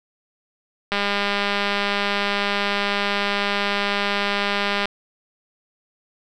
click train, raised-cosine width 0.3 ms, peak -6 dBFS, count 796, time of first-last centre 0.92-4.856 s, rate 202 Hz, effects none

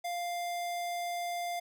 square tone, 698.5 Hz, F5, in tune, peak -34 dBFS, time 0.04-1.6 s, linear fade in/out 10 ms, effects none

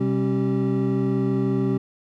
triangle tone cluster, 129 / 196.4 / 270.8 / 387.1 Hz, C3 / G3 / C#4 / G4, -24 / +4 / -40 / -22 cents, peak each -23 dBFS, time 0-1.78 s, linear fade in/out 10 ms, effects none

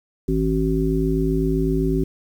harmonic tone, 53.9 Hz, A1, 35 cents flat, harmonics 1 / 3 / 5 / 7, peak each -23 / -23 / -23 / -23 dBFS, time 0.28-2.04 s, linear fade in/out 5 ms, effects 8-bit

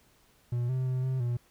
triangle tone with pitch steps, 120.8 / 129.4 / 128.3 / 130.6 / 120.6 Hz, B2 / C3 / C3 / C3 / B2, -38 / -19 / -34 / -3 / -41 cents, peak -25 dBFS, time 0.52-1.37 s, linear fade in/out 5 ms, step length 170 ms, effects pink hiss -64 dBFS RMS until 1.5 s

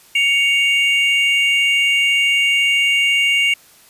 triangle tone pair together, 2232 / 2794 Hz, C#7 / F7, +11 / 0 cents, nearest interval major third, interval 389 cents, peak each -14 dBFS, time 0.15-3.54 s, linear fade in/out 5 ms, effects white hiss -48 dBFS RMS until 3.89 s + resampled to 32000 Hz

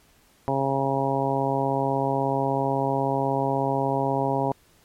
harmonic tone, 136.3 Hz, C#3, 29 cents flat, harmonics 1 / 2 / 3 / 4 / 5 / 6 / 7, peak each -29 / -29 / -29 / -29 / -29 / -29 / -29 dBFS, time 0.48-4.52 s, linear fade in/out 0 ms, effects pink hiss -59 dBFS RMS until 4.84 s + MP3 64 kbps

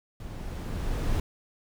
brown noise with level ramp, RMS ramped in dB -39 to -26 dBFS, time 0.2-1.2 s, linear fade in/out 2 ms, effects none

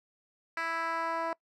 10% pulse tone with band-pass filter sweep, 330 Hz, E4, 2 cents sharp, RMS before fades -33 dBFS, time 0.57-1.33 s, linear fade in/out 2 ms, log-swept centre 1800 to 760 Hz, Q 1.4, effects noise-tail reverb RT60 0.1 s tail -24 dB re dry

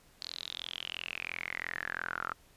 sawtooth tone with band-pass filter sweep, 42.93 Hz, F1, 29 cents flat, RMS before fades -40 dBFS, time 0.21-2.34 s, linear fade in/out 0 ms, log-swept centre 4400 to 1300 Hz, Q 9, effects pink hiss -63 dBFS RMS until 2.56 s + resampled to 32000 Hz

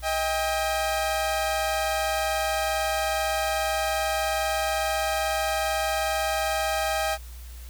sawtooth tone pair together, 634 / 798.1 Hz, D#5 / G5, +32 / +31 cents, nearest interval major third, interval 399 cents, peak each -23 dBFS, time 0.02-7.18 s, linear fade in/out 50 ms, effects added 60 Hz sine -38 dBFS peak until 7.69 s + white hiss -50 dBFS RMS until 7.69 s

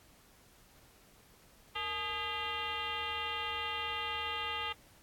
sine tone with frequency modulation, 2018 Hz, B6, 37 cents sharp, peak -34 dBFS, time 1.75-4.73 s, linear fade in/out 10 ms, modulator 388 Hz, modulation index 3.4, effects pink hiss -62 dBFS RMS until 5.02 s + AAC 64 kbps

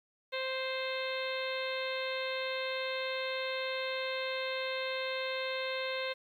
harmonic tone, 523.3 Hz, C5, in tune, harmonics 1 / 2 / 3 / 4 / 5 / 6 / 7 / 8, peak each -36 / -43 / -43 / -41 / -43 / -48 / -43 / -46 dBFS, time 0.32-6.14 s, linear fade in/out 20 ms, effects 11-bit

